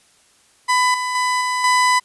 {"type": "tone with level steps", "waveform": "30% pulse", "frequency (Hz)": 1000, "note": "B5", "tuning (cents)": 21, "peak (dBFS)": [-11, -18, -14, -16, -10], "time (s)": [0.68, 2], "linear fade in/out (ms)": 20, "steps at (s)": [0.94, 1.15, 1.41, 1.64], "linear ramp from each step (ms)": 2, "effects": ["white hiss -55 dBFS RMS until 2.04 s", "resampled to 24000 Hz"]}